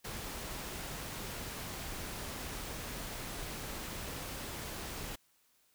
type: noise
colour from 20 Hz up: pink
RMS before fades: -42 dBFS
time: 0.04-5.16 s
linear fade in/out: 10 ms
effects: white hiss -71 dBFS RMS until 5.74 s